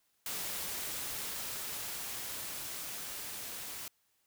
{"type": "noise with level ramp", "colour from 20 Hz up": "white", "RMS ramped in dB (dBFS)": [-38, -43], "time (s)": [0.26, 3.88], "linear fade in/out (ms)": 2, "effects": ["white hiss -75 dBFS RMS until 4.26 s"]}